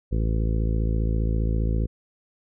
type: harmonic tone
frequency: 55 Hz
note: A1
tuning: in tune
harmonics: 1 / 2 / 3 / 4 / 5 / 6 / 7 / 8 / 9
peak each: -22 / -27 / -32 / -34 / -38 / -38 / -39 / -42 / -40 dBFS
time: 0.11-1.87 s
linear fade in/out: 20 ms
effects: none